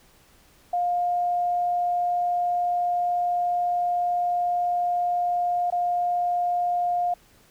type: tone with dropouts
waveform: sine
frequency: 707 Hz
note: F5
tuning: 21 cents sharp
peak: -21 dBFS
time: 0.73-7.14 s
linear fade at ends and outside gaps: 5 ms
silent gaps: 5.703-5.723 s
effects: pink hiss -57 dBFS RMS until 7.5 s